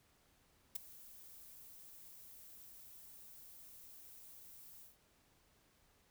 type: noise with ADSR envelope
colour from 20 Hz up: violet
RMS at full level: -36 dBFS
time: 0.75-4.97 s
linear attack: 10 ms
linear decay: 7 ms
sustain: -21 dB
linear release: 150 ms
effects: pink hiss -72 dBFS RMS until 6.1 s